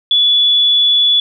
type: tone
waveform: sine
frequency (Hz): 3429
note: A7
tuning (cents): -45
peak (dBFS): -8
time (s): 0.11-1.2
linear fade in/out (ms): 2
effects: none